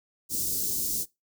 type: band-stop noise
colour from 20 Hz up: white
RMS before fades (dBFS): -29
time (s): 0.29-1.06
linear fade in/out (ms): 50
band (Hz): 400 to 5200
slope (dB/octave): 24
effects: noise-tail reverb RT60 0.2 s tail -21 dB re dry